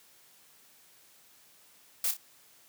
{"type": "noise with echo", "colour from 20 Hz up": "blue", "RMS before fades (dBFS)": -29, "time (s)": [2.04, 2.11], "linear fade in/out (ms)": 2, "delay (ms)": 29, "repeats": 2, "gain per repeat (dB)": -8, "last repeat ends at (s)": 2.168, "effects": ["white hiss -60 dBFS RMS until 2.68 s", "high-pass 100 Hz 12 dB/octave"]}